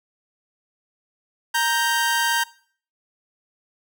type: tone pair together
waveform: sawtooth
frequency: 933 / 1569.1 Hz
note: A#5 / G6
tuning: +1 / +1 cents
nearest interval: major sixth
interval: 900 cents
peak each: -18 dBFS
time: 1.54-2.44 s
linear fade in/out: 10 ms
effects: noise-tail reverb RT60 0.5 s tail -21 dB re dry